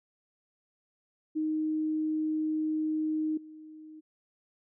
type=tone with level steps; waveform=sine; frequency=311.1 Hz; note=D#4; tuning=in tune; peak=-27 / -45 dBFS; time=1.35-4.01 s; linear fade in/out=20 ms; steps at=3.37 s; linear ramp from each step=5 ms; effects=none

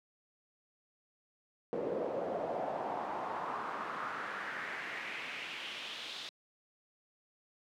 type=noise with band-pass filter sweep; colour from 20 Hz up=brown; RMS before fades=-39 dBFS; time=1.73-6.29 s; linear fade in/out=0 ms; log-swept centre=460 to 3800 Hz; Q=3; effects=high-pass 200 Hz 12 dB/octave

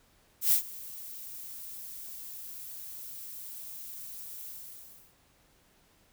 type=noise with ADSR envelope; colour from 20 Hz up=violet; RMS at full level=-22 dBFS; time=0.41-5.15 s; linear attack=110 ms; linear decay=100 ms; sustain=-21 dB; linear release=680 ms; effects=pink hiss -65 dBFS RMS until 6.12 s

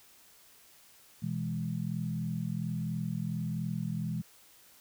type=chord; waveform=sine; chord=E major; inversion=second; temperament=equal; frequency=123.47 / 164.81 / 207.7 Hz; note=B2 / E3 / G#3; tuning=0 / 0 / 0 cents; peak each=-37 / -34 / -37 dBFS; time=1.22-4.22 s; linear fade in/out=10 ms; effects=white hiss -59 dBFS RMS until 4.8 s

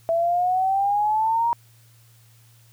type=exponential sweep; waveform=sine; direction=up; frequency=659.3 to 950 Hz; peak=-18 dBFS; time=0.09-1.53 s; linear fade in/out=0 ms; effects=added 115 Hz sine -52 dBFS peak until 2.72 s + white hiss -58 dBFS RMS until 2.72 s

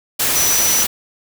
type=tone in noise; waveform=sine; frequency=5920 Hz; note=F#8; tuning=in tune; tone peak=-16 dBFS; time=0.35-0.84 s; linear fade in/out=10 ms; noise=white; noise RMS=-17 dBFS; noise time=0.19-0.87 s; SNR=-2 dB; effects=none

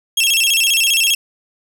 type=tone with vibrato; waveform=sawtooth; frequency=2960 Hz; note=F#7; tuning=in tune; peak=-9 dBFS; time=0.17-1.15 s; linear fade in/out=5 ms; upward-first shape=square; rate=15 Hz; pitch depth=170 cents each way; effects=none

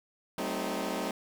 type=chord; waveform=15% pulse; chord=F# diminished seventh; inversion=none; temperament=equal with one note detuned; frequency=189.65 / 220 / 261.6 / 311.1 Hz; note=F#3 / A3 / C4 / Eb4; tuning=+43 / 0 / 0 / 0 cents; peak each=-31 dBFS; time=0.38-1.11 s; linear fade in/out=2 ms; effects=9-bit

